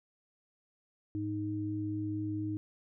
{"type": "tone pair together", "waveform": "sine", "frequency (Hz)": [105.14, 311.1], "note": ["G#2", "D#4"], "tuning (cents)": [22, 0], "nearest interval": "octave + perfect fifth", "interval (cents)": 1878, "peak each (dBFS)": [-37, -34], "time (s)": [1.15, 2.57], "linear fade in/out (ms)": 0, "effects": []}